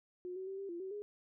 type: tone with pitch steps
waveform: sine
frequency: 360.4 / 376.8 / 386.4 / 393.4 / 343.3 / 380.1 / 413.5 Hz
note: F#4 / F#4 / G4 / G4 / F4 / F#4 / G#4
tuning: -45 / +32 / -25 / +6 / -30 / +47 / -8 cents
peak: -40 dBFS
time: 0.25-1.02 s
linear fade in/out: 0 ms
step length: 110 ms
effects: none

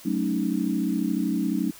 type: chord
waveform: sine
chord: D# half-diminished seventh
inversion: first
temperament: equal with one note detuned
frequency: 188.01 / 220 / 277.2 / 311.1 Hz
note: F#3 / A3 / C#4 / D#4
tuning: +28 / 0 / 0 / 0 cents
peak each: -28 dBFS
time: 0.05-1.71 s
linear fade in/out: 10 ms
effects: white hiss -47 dBFS RMS until 1.79 s

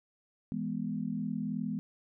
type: chord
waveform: sine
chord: E major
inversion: none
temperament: equal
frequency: 164.81 / 207.7 / 246.9 Hz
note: E3 / G#3 / B3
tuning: 0 / 0 / 0 cents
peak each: -38 / -35 / -36 dBFS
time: 0.52-1.79 s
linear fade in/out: 0 ms
effects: none

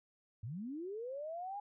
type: linear sweep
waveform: sine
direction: up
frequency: 96.2 to 830.6 Hz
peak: -40 dBFS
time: 0.43-1.6 s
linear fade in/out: 5 ms
effects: none

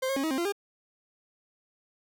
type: tone with pitch steps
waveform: 40% pulse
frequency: 522 / 540 / 273 / 318.5 / 264.7 / 343.6 / 403.3 Hz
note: C5 / C#5 / C#4 / D#4 / C4 / F4 / G4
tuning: -4 / -45 / -26 / +41 / +20 / -28 / +49 cents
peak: -26 dBFS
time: 0.02-0.524 s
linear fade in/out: 10 ms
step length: 72 ms
effects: none

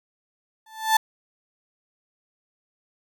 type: tone with exponential growth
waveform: 35% pulse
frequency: 880 Hz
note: A5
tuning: in tune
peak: -11 dBFS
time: 0.66-0.97 s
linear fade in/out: 5 ms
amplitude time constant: 67 ms
effects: none

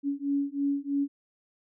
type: beating tone pair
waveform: sine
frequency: 280 / 283.1 Hz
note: C#4 / C#4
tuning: +18 / +37 cents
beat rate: 3.1 Hz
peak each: -29 dBFS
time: 0.03-1.08 s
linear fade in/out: 50 ms
effects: none

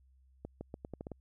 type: accelerating click train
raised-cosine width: 2 ms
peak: -28 dBFS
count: 8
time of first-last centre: 0.45-1.117 s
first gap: 160 ms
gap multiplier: 0.82
effects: added 65 Hz sine -62 dBFS peak until 1.2 s

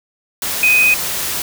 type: tone in noise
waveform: sine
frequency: 2502 Hz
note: D#7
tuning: 9 cents sharp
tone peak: -9 dBFS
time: 0.63-0.94 s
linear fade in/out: 2 ms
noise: white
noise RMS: -21 dBFS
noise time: 0.42-1.42 s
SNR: +9 dB
effects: none

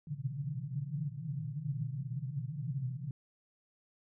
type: band-pass noise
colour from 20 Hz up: white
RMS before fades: -38 dBFS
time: 0.07-3.11 s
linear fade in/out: 2 ms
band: 120 to 160 Hz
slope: 96 dB/octave
effects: none

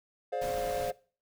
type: chord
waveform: triangle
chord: D half-diminished seventh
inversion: second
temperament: just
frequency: 422.9 / 528.6 / 587.3 / 704.8 Hz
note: Ab4 / C5 / D5 / F5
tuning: +31 / +18 / 0 / +16 cents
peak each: -37 / -32 / -36 / -33 dBFS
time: 0.32-0.92 s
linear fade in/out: 10 ms
type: noise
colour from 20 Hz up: pink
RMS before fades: -42 dBFS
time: 0.41-0.91 s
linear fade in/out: 10 ms
effects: noise-tail reverb RT60 0.4 s tail -21 dB re dry

